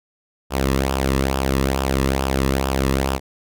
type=tone with flanger; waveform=sawtooth; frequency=67 Hz; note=C2; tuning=42 cents sharp; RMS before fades=-20 dBFS; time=0.5-3.2 s; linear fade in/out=50 ms; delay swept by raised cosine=0.47 to 1.35 ms; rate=2.3 Hz; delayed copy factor=-0.6; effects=none